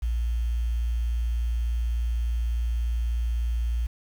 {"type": "tone with quantisation", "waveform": "sine", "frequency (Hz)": 58.27, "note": "A#1", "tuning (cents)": 0, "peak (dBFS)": -23, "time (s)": [0.02, 3.87], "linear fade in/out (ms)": 10, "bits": 8, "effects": []}